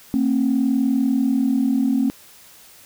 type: tone pair together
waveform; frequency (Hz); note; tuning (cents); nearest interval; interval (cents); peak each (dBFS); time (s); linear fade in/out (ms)
sine; 227.8 / 268; A#3 / C4; -40 / +42; minor third; 282; -19 / -17; 0.14-2.1; 0
effects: tanh soft clip ceiling -10 dBFS + white hiss -47 dBFS RMS until 2.85 s